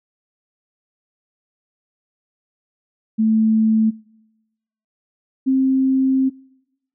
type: tone pair in turn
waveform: sine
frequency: 220 / 264.5 Hz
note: A3 / C4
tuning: 0 / +19 cents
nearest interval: minor third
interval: 319 cents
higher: second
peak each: -13 dBFS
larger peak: neither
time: 3.18-3.91 / 5.46-6.3 s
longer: second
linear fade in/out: 20 ms
effects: noise-tail reverb RT60 1.0 s tail -26 dB re dry